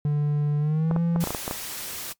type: tone with pitch glide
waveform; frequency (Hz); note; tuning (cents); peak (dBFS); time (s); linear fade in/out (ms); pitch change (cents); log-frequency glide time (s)
triangle; 147.3 to 169.2; D3 to E3; +6 to +45; -18; 0.05-1.24; 2; +239; 0.59-1.01
type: clicks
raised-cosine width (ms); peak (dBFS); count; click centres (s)
1; -14; 9; 0.912 / 0.963 / 1.161 / 1.24 / 1.273 / 1.306 / 1.348 / 1.479 / 1.511
type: noise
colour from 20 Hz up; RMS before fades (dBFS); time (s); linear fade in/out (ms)
white; -34; 1.2-2.13; 10
effects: noise-tail reverb RT60 0.1 s tail -20 dB re dry + MP3 96 kbps